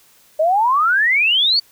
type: exponential sweep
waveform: sine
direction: up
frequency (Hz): 604 to 4629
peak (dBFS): -12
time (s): 0.39-1.6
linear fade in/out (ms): 10
effects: white hiss -52 dBFS RMS until 1.71 s